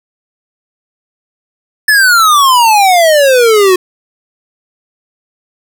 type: exponential sweep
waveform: square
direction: down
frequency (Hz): 1760 to 359.7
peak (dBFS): -5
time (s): 1.88-3.76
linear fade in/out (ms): 5
effects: none